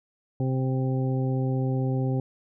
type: harmonic tone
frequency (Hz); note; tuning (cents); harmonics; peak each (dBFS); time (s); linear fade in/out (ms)
130.81; C3; 0; 1 / 2 / 3 / 4 / 6; -24 / -30 / -34 / -36 / -40; 0.4-2.2; 2
effects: none